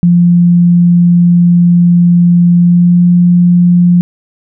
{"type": "tone with pitch glide", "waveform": "sine", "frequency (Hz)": [174, 175.82], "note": ["F3", "F3"], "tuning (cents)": [-6, 12], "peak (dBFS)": -3, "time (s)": [0.03, 4.01], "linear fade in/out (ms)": 0, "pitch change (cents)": 18, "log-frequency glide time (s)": [2.55, 3.04], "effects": []}